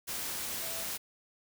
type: tone in noise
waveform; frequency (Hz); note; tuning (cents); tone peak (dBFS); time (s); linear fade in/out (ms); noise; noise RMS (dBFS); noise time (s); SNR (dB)
sine; 659.3; E5; 0; -46; 0.61-0.85; 20; white; -37; 0.07-0.98; -12
effects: none